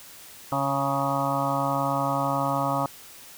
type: harmonic tone with a mistuned harmonic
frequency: 138.59 Hz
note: C#3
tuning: in tune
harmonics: 1 / 2 / 4 / 5 / 6 / 7 / 8 / 9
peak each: -31 / -31 / -31 / -31 / -31 / -31 / -31 / -31 dBFS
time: 0.52-2.86 s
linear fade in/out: 2 ms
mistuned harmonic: 7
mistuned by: -22 cents
effects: white hiss -46 dBFS RMS until 3.37 s